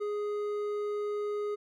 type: tone with hard clipping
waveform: triangle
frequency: 415.3 Hz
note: G#4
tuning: in tune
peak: -32 dBFS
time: 0-1.56 s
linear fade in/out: 20 ms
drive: 10 dB
effects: none